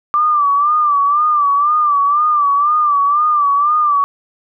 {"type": "tone with vibrato", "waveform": "sine", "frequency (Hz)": 1174.7, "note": "D6", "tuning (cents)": 0, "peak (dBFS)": -10, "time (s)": [0.14, 4.04], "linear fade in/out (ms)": 0, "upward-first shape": "sine", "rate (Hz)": 2, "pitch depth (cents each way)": 76, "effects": []}